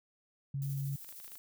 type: tone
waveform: sine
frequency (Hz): 138.59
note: C#3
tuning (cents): 0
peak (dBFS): -33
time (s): 0.54-0.96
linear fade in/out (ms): 5
type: noise with tremolo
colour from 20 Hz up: violet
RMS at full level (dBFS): -48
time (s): 0.62-1.38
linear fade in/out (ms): 0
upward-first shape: square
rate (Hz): 13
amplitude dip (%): 30
type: clicks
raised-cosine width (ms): 0.2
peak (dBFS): -37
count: 8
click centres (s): 1.046 / 1.09 / 1.125 / 1.201 / 1.245 / 1.279 / 1.319 / 1.355
effects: none